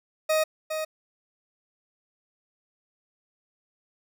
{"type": "tone with echo", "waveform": "40% pulse", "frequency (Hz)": 626, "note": "D#5", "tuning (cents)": 10, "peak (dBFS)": -20, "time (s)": [0.29, 0.44], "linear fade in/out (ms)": 10, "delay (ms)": 410, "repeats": 1, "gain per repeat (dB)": -7, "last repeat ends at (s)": 0.85, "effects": []}